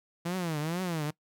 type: tone with vibrato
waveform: sawtooth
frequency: 166.1 Hz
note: E3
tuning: 13 cents sharp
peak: -26 dBFS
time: 0.25-1.11 s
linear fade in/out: 10 ms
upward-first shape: triangle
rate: 2.2 Hz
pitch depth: 230 cents each way
effects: noise-tail reverb RT60 0.1 s tail -22 dB re dry